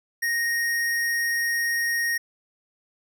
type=tone; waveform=square; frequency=1864.7 Hz; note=A#6; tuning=in tune; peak=-23 dBFS; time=0.22-2.18 s; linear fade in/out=10 ms; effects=none